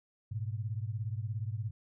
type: beating tone pair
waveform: sine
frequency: 103.83 / 120.83 Hz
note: G#2 / B2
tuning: 0 / -37 cents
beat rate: 17 Hz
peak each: -35 / -38 dBFS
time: 0.31-1.71 s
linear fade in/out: 10 ms
effects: none